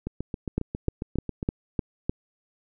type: two click trains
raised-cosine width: 3 ms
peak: -11 / -17 dBFS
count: 6 / 11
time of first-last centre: 0.58-2.095 / 0.07-1.429 s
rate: 3.3 / 7.36 Hz
effects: none